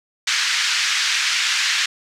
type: band-pass noise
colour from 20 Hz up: pink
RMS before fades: -20 dBFS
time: 0.27-1.86 s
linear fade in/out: 5 ms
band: 1600 to 6400 Hz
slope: 24 dB/octave
effects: none